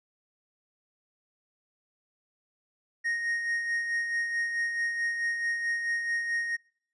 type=tone with tremolo; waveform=triangle; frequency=1864.7 Hz; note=A#6; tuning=in tune; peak=-24 dBFS; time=3.04-6.57 s; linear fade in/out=20 ms; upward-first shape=sine; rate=4.6 Hz; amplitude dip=45%; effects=noise-tail reverb RT60 0.6 s tail -26 dB re dry + resampled to 24000 Hz